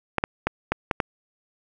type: clicks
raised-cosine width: 0.5 ms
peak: -6 dBFS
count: 6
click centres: 0.183 / 0.239 / 0.47 / 0.72 / 0.912 / 1.002 s
effects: none